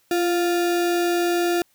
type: tone with sample-and-hold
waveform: sine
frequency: 346 Hz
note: F4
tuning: 16 cents flat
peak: -18 dBFS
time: 0.11-1.62 s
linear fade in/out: 2 ms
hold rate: 1050 Hz
effects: white hiss -63 dBFS RMS until 1.74 s